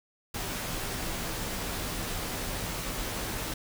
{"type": "noise with comb filter", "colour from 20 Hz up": "pink", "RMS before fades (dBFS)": -34, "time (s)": [0.34, 3.54], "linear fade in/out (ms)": 5, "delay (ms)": 14, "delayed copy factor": -0.5, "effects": []}